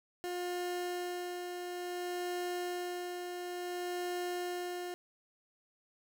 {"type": "tone with tremolo", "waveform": "30% pulse", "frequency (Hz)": 355.9, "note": "F4", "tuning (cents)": 33, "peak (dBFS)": -32, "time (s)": [0.24, 4.94], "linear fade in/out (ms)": 0, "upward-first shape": "sine", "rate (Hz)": 0.57, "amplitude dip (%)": 40, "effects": []}